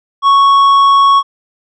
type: tone with tanh clipping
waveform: sine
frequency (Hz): 1108.7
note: C#6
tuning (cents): 0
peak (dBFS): -6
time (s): 0.22-1.23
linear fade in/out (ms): 50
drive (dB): 7
effects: none